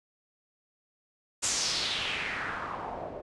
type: noise with low-pass filter sweep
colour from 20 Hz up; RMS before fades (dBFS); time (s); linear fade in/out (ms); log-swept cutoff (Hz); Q
white; -33; 1.42-3.22; 20; 7700 to 530; 2.9
effects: resampled to 24000 Hz